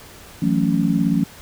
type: chord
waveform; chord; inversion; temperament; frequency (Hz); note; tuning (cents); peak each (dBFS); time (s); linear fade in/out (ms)
sine; F# minor seventh; third; just; 166.5 / 185 / 222 / 277.5; E3 / F#3 / A3 / C#4; +18 / 0 / +16 / +2; -21; 0.42-1.24; 5
effects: pink hiss -42 dBFS RMS until 1.41 s